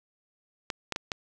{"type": "clicks", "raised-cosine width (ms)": 0.2, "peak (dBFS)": -13, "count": 4, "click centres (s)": [0.702, 0.923, 0.961, 1.118], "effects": []}